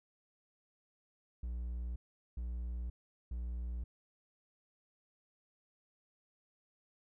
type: tone bursts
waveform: triangle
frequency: 59.8 Hz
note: A#1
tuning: 45 cents sharp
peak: -35 dBFS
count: 3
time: 1.43-3.84 s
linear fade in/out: 5 ms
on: 530 ms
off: 410 ms
effects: none